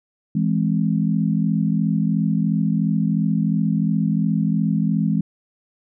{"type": "chord", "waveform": "sine", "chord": "E augmented", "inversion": "none", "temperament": "equal", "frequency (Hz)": [164.81, 207.7, 261.6], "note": ["E3", "G#3", "B#3"], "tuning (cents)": [0, 0, 0], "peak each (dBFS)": [-20, -20, -25], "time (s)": [0.35, 5.21], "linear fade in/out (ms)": 5, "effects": []}